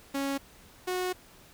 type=tone pair in turn; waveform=sawtooth; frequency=276.1 / 365.6 Hz; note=C#4 / F#4; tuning=-7 / -21 cents; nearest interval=perfect fourth; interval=486 cents; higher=second; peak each=-25 dBFS; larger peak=neither; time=0.14-0.38 / 0.87-1.13 s; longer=second; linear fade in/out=10 ms; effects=pink hiss -55 dBFS RMS until 1.53 s